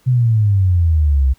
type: exponential sweep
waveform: sine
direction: down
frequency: 130 to 63.8 Hz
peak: -10 dBFS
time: 0.06-1.34 s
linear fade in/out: 20 ms
effects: pink hiss -55 dBFS RMS until 1.38 s